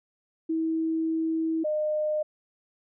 sine tone pair in turn, 322.9 / 609.6 Hz, E4 / D#5, -36 / -36 cents, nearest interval major seventh, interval 1100 cents, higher second, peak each -24 dBFS, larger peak neither, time 0.49-1.64 / 1.64-2.23 s, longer first, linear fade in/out 10 ms, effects none

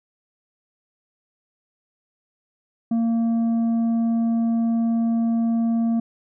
sine tone with tanh clipping, 229.7 Hz, A#3, 25 cents flat, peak -19 dBFS, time 2.91-6 s, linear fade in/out 5 ms, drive 5 dB, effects none

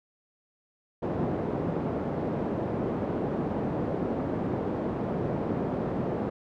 pink band-pass noise, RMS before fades -30 dBFS, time 1.02-6.3 s, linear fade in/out 10 ms, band 160 to 560 Hz, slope 12 dB/octave, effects none

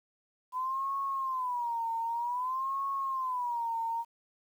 sine tone with vibrato, 1001 Hz, B5, 23 cents sharp, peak -30 dBFS, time 0.52-4.05 s, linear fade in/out 50 ms, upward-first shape sine, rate 0.53 Hz, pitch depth 160 cents each way, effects 10-bit

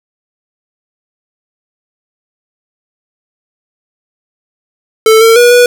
square tone with pitch steps, 441.2 / 453.2 / 483.1 / 488 Hz, A4 / A#4 / B4 / B4, +5 / -49 / -38 / -21 cents, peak -3 dBFS, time 5.06-5.66 s, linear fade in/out 2 ms, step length 150 ms, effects none

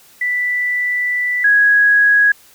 sine tone pair in turn, 1975.5 / 1661.2 Hz, B6 / G#6, 0 / 0 cents, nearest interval minor third, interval 300 cents, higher first, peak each -15 / -8 dBFS, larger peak second, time 0.21-1.44 / 1.44-2.32 s, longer first, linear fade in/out 5 ms, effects white hiss -47 dBFS RMS until 2.54 s

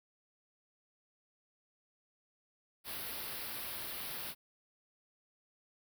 white band-stop noise, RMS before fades -42 dBFS, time 2.84-4.35 s, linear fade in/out 50 ms, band 5000 to 10000 Hz, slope 48 dB/octave, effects none

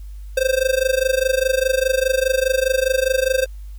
square tone with amplitude modulation, 523.3 Hz, C5, in tune, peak -13 dBFS, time 0.37-3.46 s, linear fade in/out 5 ms, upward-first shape sine, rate 24.9 Hz, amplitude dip 90%, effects added 50 Hz sine -31 dBFS peak until 3.78 s + white hiss -57 dBFS RMS until 3.78 s

